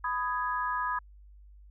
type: chord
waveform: sine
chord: G# minor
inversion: first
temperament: just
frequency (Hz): 996.7 / 1245.9 / 1661.2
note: B5 / D#6 / G#6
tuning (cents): +16 / +2 / 0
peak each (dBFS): -31 / -33 / -35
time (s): 0.04-0.99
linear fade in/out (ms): 5
effects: added 50 Hz sine -50 dBFS peak until 1.7 s